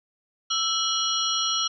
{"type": "tone cluster", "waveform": "sine", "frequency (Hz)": [1326, 2948, 3278, 4154, 5650], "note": ["E6", "F#7", "G#7", "C8", "F8"], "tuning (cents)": [10, -7, -23, -13, 19], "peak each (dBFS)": -29, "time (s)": [0.5, 1.68], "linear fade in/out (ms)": 10, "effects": []}